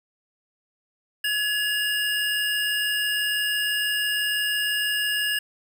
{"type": "tone pair together", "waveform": "square", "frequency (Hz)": [1685, 2837], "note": ["G#6", "F7"], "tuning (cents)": [25, 27], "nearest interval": "major sixth", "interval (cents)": 902, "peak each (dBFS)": -26, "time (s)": [1.24, 5.39], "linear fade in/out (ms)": 5, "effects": []}